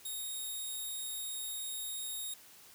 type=tone; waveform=5% pulse; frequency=3729 Hz; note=A#7; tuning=in tune; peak=-30 dBFS; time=0.05-2.34 s; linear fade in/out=5 ms; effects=white hiss -57 dBFS RMS until 2.74 s + high-pass 60 Hz 12 dB/octave